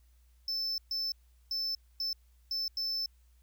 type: tone bursts at uneven times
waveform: triangle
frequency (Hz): 5280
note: E8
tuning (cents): +2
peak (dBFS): -30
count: 6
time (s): 0.48-0.78 / 0.91-1.12 / 1.51-1.75 / 2-2.13 / 2.51-2.68 / 2.77-3.06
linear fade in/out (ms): 2
effects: added 60 Hz sine -60 dBFS peak until 3.42 s + white hiss -74 dBFS RMS until 3.42 s